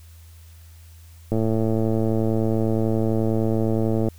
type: click train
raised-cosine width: 2 ms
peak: -10 dBFS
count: 308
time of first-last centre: 1.32-4.086 s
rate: 111 Hz
effects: added 82 Hz sine -43 dBFS peak until 4.18 s + white hiss -55 dBFS RMS until 4.18 s